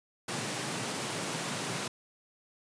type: high-pass noise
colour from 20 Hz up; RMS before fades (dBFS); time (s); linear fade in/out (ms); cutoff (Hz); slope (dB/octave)
pink; -35; 0.28-1.88; 5; 110; 96
effects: resampled to 22050 Hz